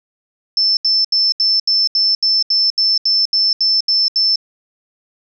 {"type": "tone bursts", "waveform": "sine", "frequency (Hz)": 5300, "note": "E8", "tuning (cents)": 9, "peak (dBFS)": -11, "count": 14, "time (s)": [0.57, 4.358], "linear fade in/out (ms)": 2, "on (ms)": 200, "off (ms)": 76, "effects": []}